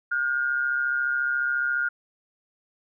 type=tone pair together; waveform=sine; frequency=1423.7 / 1558 Hz; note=F6 / G6; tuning=+33 / -11 cents; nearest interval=major second; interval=156 cents; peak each=-23 / -30 dBFS; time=0.11-1.89 s; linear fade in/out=10 ms; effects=none